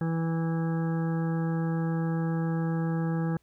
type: harmonic tone with a mistuned harmonic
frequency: 164.3 Hz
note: E3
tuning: 5 cents flat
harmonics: 1 / 2 / 3 / 5 / 6 / 7 / 8 / 9 / 10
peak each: -26 / -35 / -38 / -41 / -53 / -49 / -47 / -56 / -45 dBFS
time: 0.01-3.37 s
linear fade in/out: 2 ms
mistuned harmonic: 9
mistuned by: +21 cents
effects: added 60 Hz sine -70 dBFS peak until 3.42 s + pink hiss -71 dBFS RMS until 3.42 s